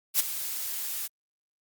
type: noise with ADSR envelope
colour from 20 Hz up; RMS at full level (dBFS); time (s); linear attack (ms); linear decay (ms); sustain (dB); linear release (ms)
blue; -20; 0.14-1.08; 59; 12; -13; 21
effects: Opus 48 kbps